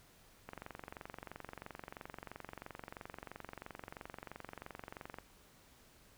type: click train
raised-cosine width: 0.5 ms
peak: -30 dBFS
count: 109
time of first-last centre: 0.49-5.186 s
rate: 23 Hz
effects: pink hiss -64 dBFS RMS until 6.17 s